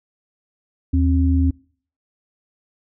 sine tone pair together, 79.5 / 267.4 Hz, D#2 / C4, +38 / +38 cents, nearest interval octave + major sixth, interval 2100 cents, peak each -15 / -19 dBFS, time 0.93-1.51 s, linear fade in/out 10 ms, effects noise-tail reverb RT60 0.5 s tail -25 dB re dry

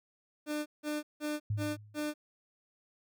30% pulse tone bursts, 299.5 Hz, D4, 34 cents sharp, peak -30 dBFS, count 5, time 0.46-2.14 s, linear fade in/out 50 ms, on 200 ms, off 170 ms
sine tone with exponential decay, 105.2 Hz, G#2, 23 cents sharp, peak -28 dBFS, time 1.5-2.1 s, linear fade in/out 5 ms, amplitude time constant 130 ms
effects none

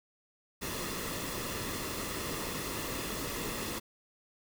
pink noise with comb filter, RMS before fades -37 dBFS, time 0.61-3.8 s, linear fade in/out 20 ms, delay 1.3 ms, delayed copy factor -0.5, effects none

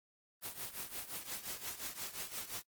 white noise with tremolo, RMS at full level -40 dBFS, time 0.41-2.63 s, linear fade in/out 50 ms, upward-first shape triangle, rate 5.7 Hz, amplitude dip 85%, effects noise-tail reverb RT60 0.1 s tail -25 dB re dry + Opus 24 kbps

